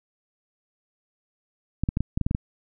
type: clicks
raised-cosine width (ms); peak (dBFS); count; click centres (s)
5; -11; 9; 1.836 / 1.889 / 1.971 / 2.006 / 2.175 / 2.213 / 2.265 / 2.311 / 2.349
effects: none